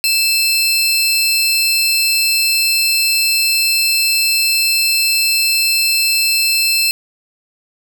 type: tone pair together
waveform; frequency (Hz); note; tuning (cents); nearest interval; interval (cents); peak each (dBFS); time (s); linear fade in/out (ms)
sawtooth; 2637 / 4190; E7 / C8; 0 / +2; minor sixth; 802; -12; 0.04-6.91; 0
effects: none